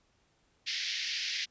white band-pass noise, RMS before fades -35 dBFS, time 0.66-1.46 s, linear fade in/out 20 ms, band 1800 to 5500 Hz, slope 48 dB/octave, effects pink hiss -71 dBFS RMS until 1.5 s + resampled to 16000 Hz

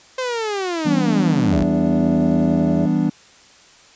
sawtooth linear sweep, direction down, 523.3 to 51.2 Hz, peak -17 dBFS, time 0.18-1.64 s, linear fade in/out 5 ms
triangle chord, E minor seventh, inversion none, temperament equal, 164.81 / 196 / 246.9 / 293.7 Hz, E3 / G3 / B3 / D4, 0 / 0 / 0 / 0 cents, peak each -19 dBFS, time 0.85-3.1 s, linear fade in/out 10 ms
harmonic tone, 82.5 Hz, E2, 2 cents sharp, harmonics 1 / 2 / 3 / 4 / 5 / 7 / 8, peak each -32 / -33 / -28 / -33 / -31 / -27 / -28 dBFS, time 1.52-2.86 s, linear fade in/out 5 ms
effects white hiss -48 dBFS RMS until 3.95 s + resampled to 16000 Hz

